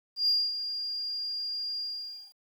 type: tone with ADSR envelope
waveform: sine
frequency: 4811 Hz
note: D8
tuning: 41 cents sharp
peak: -20 dBFS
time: 0.16-2.34 s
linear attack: 120 ms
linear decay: 240 ms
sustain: -11 dB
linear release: 540 ms
effects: tanh soft clip ceiling -18 dBFS + 10-bit